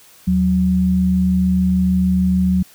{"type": "tone pair together", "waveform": "sine", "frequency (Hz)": [77.79, 184.5], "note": ["D#2", "F#3"], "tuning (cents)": [0, -5], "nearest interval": "octave + minor third", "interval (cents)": 1495, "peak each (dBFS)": [-21, -13], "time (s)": [0.27, 2.63], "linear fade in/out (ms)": 10, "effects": ["white hiss -47 dBFS RMS until 2.74 s"]}